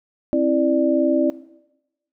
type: tone cluster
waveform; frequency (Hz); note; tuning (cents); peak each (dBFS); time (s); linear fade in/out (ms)
sine; 266.1 / 328.5 / 591; C4 / E4 / D5; +29 / -6 / +11; -20; 0.33-1.3; 0
effects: noise-tail reverb RT60 0.9 s tail -18 dB re dry